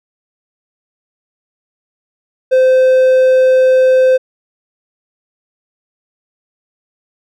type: tone with hard clipping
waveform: triangle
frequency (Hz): 517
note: C5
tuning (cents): -21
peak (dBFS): -7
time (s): 2.51-4.18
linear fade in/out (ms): 20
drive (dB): 6
effects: none